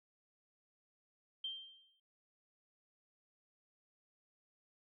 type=tone with exponential decay; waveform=sine; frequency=3154 Hz; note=G7; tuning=10 cents sharp; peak=-37 dBFS; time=1.44-2 s; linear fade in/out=5 ms; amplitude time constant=120 ms; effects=none